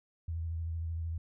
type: tone with vibrato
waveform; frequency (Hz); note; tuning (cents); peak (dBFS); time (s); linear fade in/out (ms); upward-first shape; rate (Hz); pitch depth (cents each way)
sine; 82.41; E2; 0; -33; 0.28-1.18; 5; sine; 13; 34
effects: none